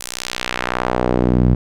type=tone with band-pass filter sweep; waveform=sawtooth; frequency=61.74 Hz; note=B1; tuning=in tune; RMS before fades=-18 dBFS; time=0-1.55 s; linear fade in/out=5 ms; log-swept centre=9700 to 140 Hz; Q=1; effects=none